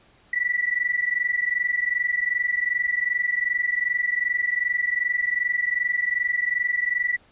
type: tone pair together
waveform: sine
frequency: 1946 / 1968.6 Hz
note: B6 / B6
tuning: -26 / -6 cents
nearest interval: unison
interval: 20 cents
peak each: -24 dBFS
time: 0.33-7.17 s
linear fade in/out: 5 ms
effects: pink hiss -57 dBFS RMS until 7.31 s + resampled to 8000 Hz